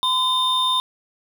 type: tone pair together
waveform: triangle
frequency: 1020 / 3635 Hz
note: C6 / A#7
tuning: -44 / -44 cents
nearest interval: octave + minor seventh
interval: 2200 cents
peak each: -19 / -18 dBFS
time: 0.03-0.8 s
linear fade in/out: 0 ms
effects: none